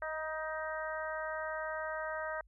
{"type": "harmonic tone with a mistuned harmonic", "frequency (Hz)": 313.1, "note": "D#4", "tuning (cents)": 11, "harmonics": [2, 3, 4, 5, 6], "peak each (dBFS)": [-39, -44, -43, -42, -45], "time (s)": [0.02, 2.41], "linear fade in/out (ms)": 2, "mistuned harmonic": 3, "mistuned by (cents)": 15, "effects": ["added 50 Hz sine -60 dBFS peak until 2.47 s"]}